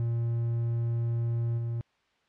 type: tone with level steps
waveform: triangle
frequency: 116.9 Hz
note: A#2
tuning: 5 cents sharp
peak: -24 / -27 dBFS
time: 0-1.81 s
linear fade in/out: 0 ms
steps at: 1.57 s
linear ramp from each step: 20 ms
effects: white hiss -69 dBFS RMS until 2.28 s + low-pass 3000 Hz 12 dB/octave